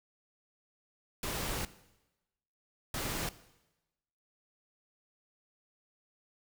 pink noise bursts at uneven times, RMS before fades -36 dBFS, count 2, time 1.23-1.65 / 2.94-3.29 s, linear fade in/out 2 ms, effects noise-tail reverb RT60 1.0 s tail -17 dB re dry

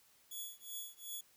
5% pulse tone with tremolo, 3389 Hz, G#7, 34 cents sharp, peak -33 dBFS, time 0.31-1.21 s, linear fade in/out 5 ms, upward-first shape triangle, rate 2.7 Hz, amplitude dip 100%, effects white hiss -68 dBFS RMS until 1.36 s

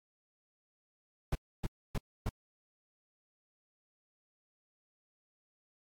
brown noise bursts, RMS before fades -31 dBFS, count 4, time 1.32-2.292 s, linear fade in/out 5 ms, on 33 ms, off 280 ms, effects AAC 64 kbps

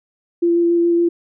sine tone with vibrato, 341.9 Hz, F4, 37 cents flat, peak -12 dBFS, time 0.42-1.09 s, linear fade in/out 10 ms, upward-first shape square, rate 7.1 Hz, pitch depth 8 cents each way, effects none

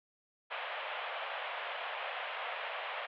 pink band-pass noise, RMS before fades -40 dBFS, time 0.5-3.07 s, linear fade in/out 20 ms, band 540 to 3300 Hz, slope 48 dB/octave, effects none

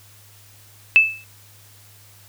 sine tone with exponential decay, 2626 Hz, E7, 7 cents flat, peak -5 dBFS, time 0.96-1.24 s, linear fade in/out 0 ms, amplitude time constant 59 ms, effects added 102 Hz sine -50 dBFS peak until 2.28 s + white hiss -50 dBFS RMS until 2.28 s

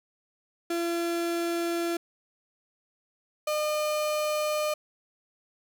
35% pulse tone pair in turn, 340.1 / 606 Hz, F4 / D#5, -46 / -46 cents, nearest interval minor seventh, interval 1000 cents, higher second, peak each -25 / -24 dBFS, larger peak second, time 0.7-1.97 / 3.47-4.74 s, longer neither, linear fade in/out 5 ms, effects none

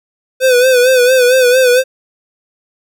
square tone with vibrato, 505 Hz, B4, 39 cents sharp, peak -7 dBFS, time 0.4-1.84 s, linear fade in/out 50 ms, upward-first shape sine, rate 4.4 Hz, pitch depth 65 cents each way, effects none

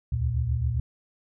sine tone cluster, 70.1 / 77.5 / 117.4 Hz, C#2 / D#2 / A#2, +20 / -6 / +13 cents, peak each -29 / -28 / -26 dBFS, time 0.12-0.8 s, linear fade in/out 5 ms, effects none

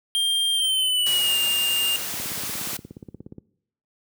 square tone with pitch glide, 3192 to 2811 Hz, G7 to F7, +31 to +11 cents, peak -20 dBFS, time 0.15-1.96 s, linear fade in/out 0 ms, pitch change -220 cents, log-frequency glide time 0.52-1.37 s
white noise, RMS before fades -30 dBFS, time 1.06-2.77 s, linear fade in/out 5 ms
click train, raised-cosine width 3 ms, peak -24 dBFS, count 22, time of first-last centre 2.14-3.383 s, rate 16.9 Hz
effects noise-tail reverb RT60 0.7 s tail -21 dB re dry + high-pass 100 Hz 12 dB/octave

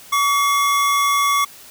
square tone pair together, 1136 / 2144 Hz, C#6 / C7, +42 / +42 cents, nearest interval major seventh, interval 1100 cents, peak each -16 / -24 dBFS, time 0.12-1.45 s, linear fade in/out 10 ms, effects white hiss -42 dBFS RMS until 1.7 s

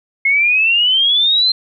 sine exponential sweep, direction up, 2153 to 4162 Hz, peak -10 dBFS, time 0.25-1.52 s, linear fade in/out 5 ms, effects none

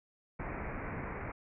pink low-pass noise, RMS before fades -40 dBFS, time 0.39-1.32 s, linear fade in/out 10 ms, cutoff 2400 Hz, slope 96 dB/octave, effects none

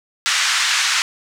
pink band-pass noise, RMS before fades -18 dBFS, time 0.26-1.02 s, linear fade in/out 0 ms, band 1300 to 7400 Hz, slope 24 dB/octave, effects none

